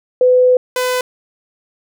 sine / sawtooth tone pair in turn, 503 / 503 Hz, B4 / B4, +32 / +32 cents, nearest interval unison, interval 0 cents, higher neither, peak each -7 / -11 dBFS, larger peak first, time 0.21-0.57 / 0.76-1.01 s, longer first, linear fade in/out 2 ms, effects none

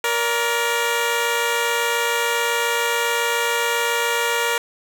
10% pulse tone pair together, 470 / 575.7 Hz, A#4 / D5, +14 / -35 cents, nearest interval major third, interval 351 cents, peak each -11 / -18 dBFS, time 0.04-4.58 s, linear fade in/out 2 ms, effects none

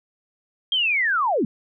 sine linear sweep, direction down, 3244 to 181.6 Hz, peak -18 dBFS, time 0.72-1.45 s, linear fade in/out 2 ms, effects none

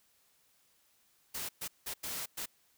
white noise bursts at uneven times, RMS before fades -39 dBFS, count 5, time 1.34-1.49 / 1.61-1.68 / 1.86-1.94 / 2.03-2.26 / 2.37-2.46 s, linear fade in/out 10 ms, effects white hiss -70 dBFS RMS until 2.77 s

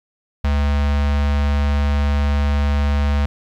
square tone with notch filter, 71.8 Hz, D2, 39 cents flat, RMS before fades -17 dBFS, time 0.44-3.26 s, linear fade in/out 5 ms, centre 350 Hz, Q 1.4, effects low-pass 4000 Hz 12 dB/octave + 9-bit

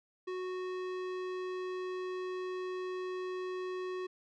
sine tone with tanh clipping, 368.4 Hz, F#4, 7 cents flat, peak -38 dBFS, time 0.27-4.07 s, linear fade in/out 10 ms, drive 18 dB, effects none

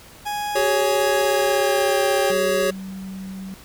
40% pulse tone with pitch glide, 830.6 to 794.5 Hz, G#5 to G5, 0 to +23 cents, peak -23 dBFS, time 0.25-2.32 s, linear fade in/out 20 ms, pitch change -77 cents, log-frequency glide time 1.16-2.02 s
square chord, F# suspended second, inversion none, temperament equal with one note detuned, 378.9 / 415.3 / 554.4 Hz, F#4 / G#4 / C#5, +41 / 0 / 0 cents, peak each -25 / -25 / -21 dBFS, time 0.55-2.71 s, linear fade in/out 10 ms
sine tone, 190.9 Hz, G3, 46 cents flat, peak -30 dBFS, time 2.3-3.54 s, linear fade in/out 0 ms
effects pink hiss -45 dBFS RMS until 3.64 s

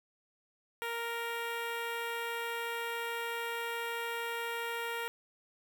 10% pulse tone with notch filter, 466.2 Hz, A#4, in tune, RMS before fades -37 dBFS, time 0.82-5.08 s, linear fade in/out 0 ms, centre 6500 Hz, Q 1.4, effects none

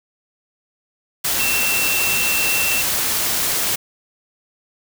sine tone in noise, 2696 Hz, E7, 38 cents sharp, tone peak -20 dBFS, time 1.39-2.82 s, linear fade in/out 10 ms, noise white, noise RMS -20 dBFS, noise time 1.24-3.76 s, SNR -3 dB, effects none

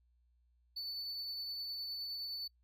triangle tone with tremolo, 4489 Hz, C#8, 21 cents sharp, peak -37 dBFS, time 0.76-2.48 s, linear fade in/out 10 ms, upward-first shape triangle, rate 9.7 Hz, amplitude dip 25%, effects noise-tail reverb RT60 0.1 s tail -25 dB re dry + added 60 Hz sine -69 dBFS peak until 2.63 s

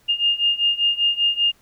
sine beating tone pair, 2822 / 2827.1 Hz, F7 / F7, +17 / +20 cents, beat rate 5.1 Hz, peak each -21 / -19 dBFS, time 0.08-1.52 s, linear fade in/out 20 ms, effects pink hiss -58 dBFS RMS until 1.61 s

